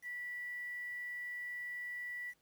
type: tone with quantisation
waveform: sine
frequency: 1958 Hz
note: B6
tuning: 15 cents flat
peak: -40 dBFS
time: 0.02-2.34 s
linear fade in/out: 50 ms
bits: 10
effects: pink hiss -75 dBFS RMS until 2.41 s + high-pass 60 Hz 12 dB/octave